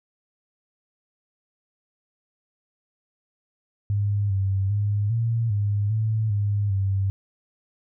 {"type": "tone with pitch steps", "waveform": "sine", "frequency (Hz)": [102, 97, 102.9, 115.1, 102.5, 109.7, 102.3, 97.4], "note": ["G#2", "G2", "G#2", "A#2", "G#2", "A2", "G#2", "G2"], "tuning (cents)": [-31, -18, -16, -22, -22, -5, -26, -11], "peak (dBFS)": -20, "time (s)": [3.9, 7.1], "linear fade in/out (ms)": 0, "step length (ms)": 400, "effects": []}